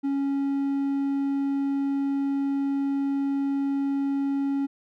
triangle tone, 277.2 Hz, C#4, in tune, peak -21 dBFS, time 0.03-4.67 s, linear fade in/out 20 ms, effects none

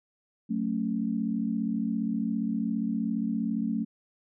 sine chord, F# minor, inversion none, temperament equal with one note detuned, 185 / 222.3 / 277.2 Hz, F#3 / A3 / C#4, 0 / +18 / 0 cents, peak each -33 / -28 / -33 dBFS, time 0.49-3.85 s, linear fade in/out 20 ms, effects none

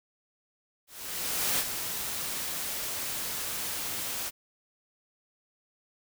white noise with ADSR envelope, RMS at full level -27 dBFS, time 0.87-4.31 s, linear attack 720 ms, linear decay 42 ms, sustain -7 dB, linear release 33 ms, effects none

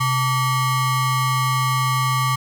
square ring-modulated tone, 512 Hz, C5, 38 cents flat, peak -15 dBFS, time 0-2.36 s, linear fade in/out 10 ms, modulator 642 Hz, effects none

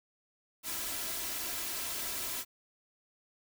white noise with comb filter, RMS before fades -37 dBFS, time 0.63-2.45 s, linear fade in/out 50 ms, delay 3 ms, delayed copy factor +0.5, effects none

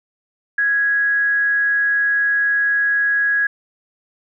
sine tone with amplitude modulation, 1662 Hz, G#6, 1 cent sharp, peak -13 dBFS, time 0.58-3.47 s, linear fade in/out 5 ms, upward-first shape sine, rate 276 Hz, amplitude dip 25%, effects none

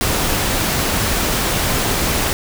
pink noise, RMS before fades -18 dBFS, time 0.01-2.33 s, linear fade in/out 0 ms, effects none

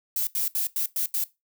violet noise bursts at uneven times, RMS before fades -26 dBFS, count 6, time 0.16-0.27 / 0.35-0.48 / 0.55-0.67 / 0.76-0.86 / 0.96-1.06 / 1.14-1.24 s, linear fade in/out 2 ms, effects noise-tail reverb RT60 0.2 s tail -18 dB re dry

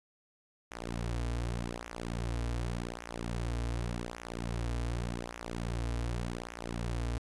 sawtooth tone with flanger, 58.6 Hz, A#1, 10 cents sharp, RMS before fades -36 dBFS, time 0.71-7.18 s, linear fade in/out 0 ms, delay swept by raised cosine 0.22 to 5.52 ms, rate 0.86 Hz, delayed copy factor -0.9, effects resampled to 24000 Hz + 11-bit

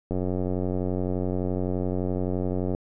click train, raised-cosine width 2 ms, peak -15 dBFS, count 243, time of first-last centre 0.11-2.749 s, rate 91.7 Hz, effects none

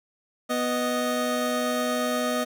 25% pulse tone pair together, 246.9 / 621.5 Hz, B3 / D#5, 0 / -2 cents, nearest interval octave + major third, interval 1598 cents, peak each -23 dBFS, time 0.49-2.45 s, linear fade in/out 20 ms, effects none

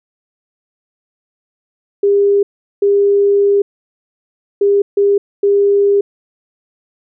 sine tone bursts at uneven times, 402.5 Hz, G4, 46 cents sharp, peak -8 dBFS, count 5, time 2.03-2.43 / 2.82-3.62 / 4.61-4.82 / 4.97-5.18 / 5.43-6.01 s, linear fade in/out 5 ms, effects none

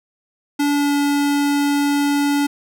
square tone with pitch glide, 288.3 to 286.3 Hz, D4 to D4, -32 to -44 cents, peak -16 dBFS, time 0.59-2.47 s, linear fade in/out 10 ms, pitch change -12 cents, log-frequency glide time 0.72-0.94 s, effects none

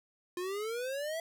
square exponential sweep, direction up, 350 to 668 Hz, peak -35 dBFS, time 0.37-1.2 s, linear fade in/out 2 ms, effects none

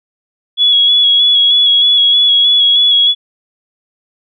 sine tone with vibrato, 3365 Hz, G#7, 22 cents sharp, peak -6 dBFS, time 0.57-3.15 s, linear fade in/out 50 ms, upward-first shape square, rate 3.2 Hz, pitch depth 19 cents each way, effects none

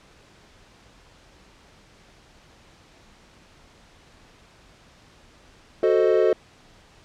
triangle chord, F# diminished seventh, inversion none, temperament equal, 370 / 440 / 523.3 / 622.3 Hz, F#4 / A4 / C5 / Eb5, 0 / 0 / 0 / 0 cents, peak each -19 / -18 / -22 / -22 dBFS, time 5.83-6.33 s, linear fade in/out 2 ms, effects pink hiss -53 dBFS RMS until 7.04 s + low-pass 6000 Hz 12 dB/octave

